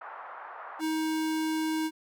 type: band-pass noise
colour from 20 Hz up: pink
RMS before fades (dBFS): -43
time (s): 0.01-0.81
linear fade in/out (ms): 5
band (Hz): 760 to 1400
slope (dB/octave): 24
type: tone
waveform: square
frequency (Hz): 315.8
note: D#4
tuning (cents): +26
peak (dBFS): -28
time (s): 0.79-1.91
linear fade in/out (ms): 50
effects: none